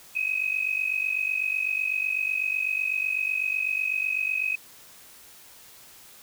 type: tone pair together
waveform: sine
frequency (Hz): 2514 / 2562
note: D#7 / E7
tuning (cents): +17 / -50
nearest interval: unison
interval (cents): 33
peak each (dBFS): -27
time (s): 0.15-4.56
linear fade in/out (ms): 10
effects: white hiss -50 dBFS RMS until 6.22 s